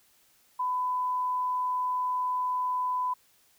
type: tone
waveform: sine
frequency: 1002 Hz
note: B5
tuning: 25 cents sharp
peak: -26 dBFS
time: 0.59-3.14 s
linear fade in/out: 10 ms
effects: white hiss -64 dBFS RMS until 3.58 s